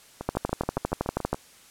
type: two click trains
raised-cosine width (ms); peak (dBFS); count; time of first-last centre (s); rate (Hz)
1; -18 / -10; 9 / 14; 0.21-1.345 / 0.29-1.33; 7.05 / 12.5
effects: white hiss -53 dBFS RMS until 1.7 s + low-pass 11000 Hz 12 dB/octave